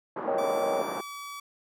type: band-pass noise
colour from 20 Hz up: white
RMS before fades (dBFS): -34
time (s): 0.16-1.01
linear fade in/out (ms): 5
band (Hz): 200 to 1100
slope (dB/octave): 24
type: chord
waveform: sine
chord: Eb dominant seventh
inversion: second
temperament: equal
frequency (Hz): 466.2 / 554.4 / 622.3 / 784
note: Bb4 / Db5 / Eb5 / G5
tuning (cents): 0 / 0 / 0 / 0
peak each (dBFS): -33 / -28 / -33 / -33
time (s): 0.27-0.82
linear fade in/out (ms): 5
type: tone with pitch glide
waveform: sawtooth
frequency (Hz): 1157 to 1143.1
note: D6 to D6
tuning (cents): -26 to -47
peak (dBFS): -34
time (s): 0.38-1.4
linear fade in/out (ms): 5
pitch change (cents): -21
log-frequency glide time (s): 0.95-1.09
effects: none